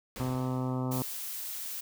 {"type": "noise with exponential decay", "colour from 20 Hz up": "pink", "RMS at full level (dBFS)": -41, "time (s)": [0.16, 1.31], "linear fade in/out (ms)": 1, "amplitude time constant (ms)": 250}
{"type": "harmonic tone", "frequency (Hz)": 128.3, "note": "C3", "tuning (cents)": -34, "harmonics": [1, 2, 3, 4, 5, 6, 7, 8, 9, 10], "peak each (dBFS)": [-32, -33, -42, -42, -45, -46, -44, -47, -47, -50], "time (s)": [0.2, 1.02], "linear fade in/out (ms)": 0}
{"type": "noise", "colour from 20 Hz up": "blue", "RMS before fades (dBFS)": -38, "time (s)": [0.91, 1.81], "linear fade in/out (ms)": 10}
{"effects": []}